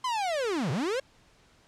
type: linear two-way sweep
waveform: 45% pulse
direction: down then up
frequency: 1046.5 to 114.9 to 556 Hz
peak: -27 dBFS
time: 0.04-1 s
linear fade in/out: 5 ms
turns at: 0.71 s
effects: pink hiss -61 dBFS RMS until 1.67 s + low-pass 7000 Hz 12 dB/octave